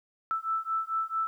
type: beating tone pair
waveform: sine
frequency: 1318.5 / 1323 Hz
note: E6 / E6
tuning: 0 / +6 cents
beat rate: 4.5 Hz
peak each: -31 dBFS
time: 0.31-1.27 s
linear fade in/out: 0 ms
effects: 11-bit